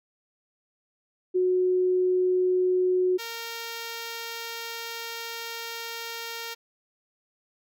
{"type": "tone pair in turn", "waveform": ["sine", "5% pulse"], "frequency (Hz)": [366.5, 461.8], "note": ["F#4", "A#4"], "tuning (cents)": [-16, -16], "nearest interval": "major third", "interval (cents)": 400, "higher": "second", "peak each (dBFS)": [-20, -22], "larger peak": "first", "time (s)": [[1.34, 3.18], [3.18, 6.55]], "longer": "second", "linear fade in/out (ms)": 20, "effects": []}